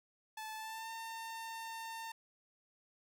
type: tone with pitch glide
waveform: sawtooth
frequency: 871 to 905.4 Hz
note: A5 to A5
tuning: -18 to +49 cents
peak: -39 dBFS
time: 0.37-2.12 s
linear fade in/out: 5 ms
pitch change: +67 cents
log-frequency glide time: 0.55-0.92 s
effects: none